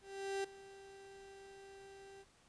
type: tone with ADSR envelope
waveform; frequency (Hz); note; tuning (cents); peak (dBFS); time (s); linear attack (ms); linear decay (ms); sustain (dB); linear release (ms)
35% pulse; 392; G4; 0; -34; 0.01-2.25; 430; 7; -18; 39
effects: pink hiss -68 dBFS RMS until 2.48 s + resampled to 22050 Hz